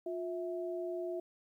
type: tone pair together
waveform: sine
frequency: 355.1 / 655 Hz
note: F4 / E5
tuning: +29 / -11 cents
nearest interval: major seventh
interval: 1060 cents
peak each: -37 / -40 dBFS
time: 0.06-1.2 s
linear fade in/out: 5 ms
effects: 12-bit